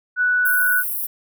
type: tone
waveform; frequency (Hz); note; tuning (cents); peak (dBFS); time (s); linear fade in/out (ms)
sine; 1480; F#6; 0; -15; 0.16-0.84; 50
type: high-pass noise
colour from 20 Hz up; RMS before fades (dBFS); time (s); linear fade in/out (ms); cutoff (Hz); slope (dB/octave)
pink; -25; 0.45-1.07; 10; 11000; 48
effects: none